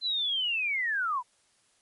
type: linear sweep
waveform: sine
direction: down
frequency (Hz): 4080 to 932.3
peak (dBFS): -26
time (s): 0.01-1.23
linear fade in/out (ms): 50
effects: white hiss -67 dBFS RMS until 1.81 s + MP3 48 kbps